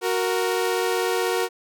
sawtooth tone pair together, 369.7 / 465.8 Hz, F#4 / A#4, -1 / -1 cents, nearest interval major third, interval 400 cents, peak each -20 dBFS, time 0.01-1.49 s, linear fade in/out 50 ms, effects none

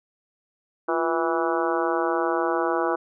harmonic tone with a mistuned harmonic, 163.7 Hz, E3, 12 cents flat, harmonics 2 / 3 / 4 / 5 / 6 / 7 / 8 / 9, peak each -26 / -28 / -29 / -30 / -31 / -31 / -32 / -33 dBFS, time 0.88-2.96 s, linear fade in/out 10 ms, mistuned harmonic 2, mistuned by +90 cents, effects none

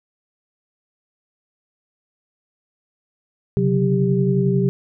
sine tone cluster, 132.9 / 143.9 / 184.2 / 396.7 Hz, C3 / D3 / F#3 / G4, +27 / -35 / -7 / +21 cents, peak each -19 / -27 / -19 / -21 dBFS, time 3.57-4.69 s, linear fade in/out 0 ms, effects none

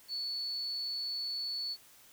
sine tone, 4435 Hz, C#8, in tune, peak -34 dBFS, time 0.08-1.77 s, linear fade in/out 50 ms, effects white hiss -59 dBFS RMS until 2.12 s

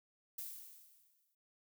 violet noise with exponential decay, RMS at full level -43 dBFS, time 0.38-1.35 s, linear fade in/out 5 ms, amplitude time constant 210 ms, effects none

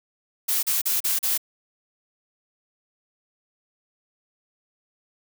blue noise bursts, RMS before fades -23 dBFS, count 5, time 0.48-1.378 s, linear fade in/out 10 ms, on 150 ms, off 37 ms, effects none

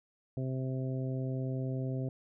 harmonic tone, 130.81 Hz, C3, in tune, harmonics 1 / 2 / 3 / 4 / 5, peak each -33 / -39 / -43 / -45 / -47 dBFS, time 0.37-2.09 s, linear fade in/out 2 ms, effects none

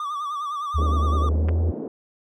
triangle tone with vibrato, 1174.7 Hz, D6, in tune, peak -24 dBFS, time 0-1.29 s, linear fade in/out 2 ms, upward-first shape sine, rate 9.8 Hz, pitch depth 78 cents each way
sine tone with pitch glide, 75.3 to 83.07 Hz, D2 to E2, +44 to +14 cents, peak -18 dBFS, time 0.74-1.72 s, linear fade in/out 20 ms, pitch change +170 cents, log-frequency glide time 1.27-1.58 s
white band-pass noise, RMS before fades -32 dBFS, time 0.78-1.88 s, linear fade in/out 2 ms, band 180 to 480 Hz, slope 24 dB/octave
clicks, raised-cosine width 0.5 ms, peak -19 dBFS, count 2, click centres 1.486 / 1.491 s
effects none

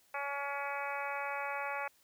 harmonic tone, 282 Hz, C#4, 30 cents sharp, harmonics 2 / 3 / 4 / 5 / 6 / 7 / 8 / 9, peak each -43 / -40 / -43 / -43 / -46 / -47 / -44 / -46 dBFS, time 0.14-1.88 s, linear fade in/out 5 ms, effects white hiss -68 dBFS RMS until 2.03 s

